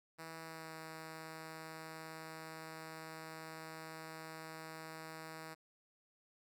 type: tone with pitch glide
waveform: 5% pulse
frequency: 162.2 to 159.87 Hz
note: E3 to D#3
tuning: -28 to +47 cents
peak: -36 dBFS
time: 0.18-5.55 s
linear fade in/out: 20 ms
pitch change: -25 cents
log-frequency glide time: 0.4-0.74 s
effects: none